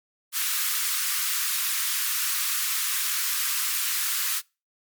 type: high-pass noise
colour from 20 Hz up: white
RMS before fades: -26 dBFS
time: 0.32-4.42 s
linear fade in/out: 50 ms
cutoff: 1100 Hz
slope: 48 dB/octave
effects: noise-tail reverb RT60 0.3 s tail -26 dB re dry + MP3 96 kbps